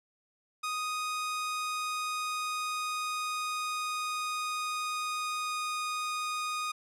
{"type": "tone with pitch glide", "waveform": "sawtooth", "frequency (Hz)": [1244.5, 1236.6], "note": ["D#6", "D#6"], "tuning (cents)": [0, -11], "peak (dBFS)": -28, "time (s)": [0.63, 6.72], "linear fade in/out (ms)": 10, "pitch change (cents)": -11, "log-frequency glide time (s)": [1.04, 6.3], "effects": ["low-pass 11000 Hz 12 dB/octave"]}